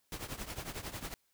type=noise with tremolo; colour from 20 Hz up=pink; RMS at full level=-39 dBFS; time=0.12-1.14 s; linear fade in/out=0 ms; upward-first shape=triangle; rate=11 Hz; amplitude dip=85%; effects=white hiss -75 dBFS RMS until 1.33 s